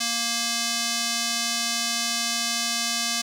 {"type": "tone with band-pass filter", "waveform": "square", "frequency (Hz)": 233.4, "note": "A#3", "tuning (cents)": 2, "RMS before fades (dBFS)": -26, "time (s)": [0, 3.22], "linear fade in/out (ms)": 10, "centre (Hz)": 5500, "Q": 1.3, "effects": ["8-bit"]}